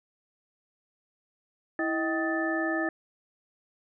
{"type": "tone cluster", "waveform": "sine", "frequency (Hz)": [327.1, 629, 776, 1261, 1760], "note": ["E4", "D#5", "G5", "D#6", "A6"], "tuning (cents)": [-13, 19, -18, 23, 0], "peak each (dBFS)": [-29, -33, -37, -38, -31], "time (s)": [1.79, 2.89], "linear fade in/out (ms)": 2, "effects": []}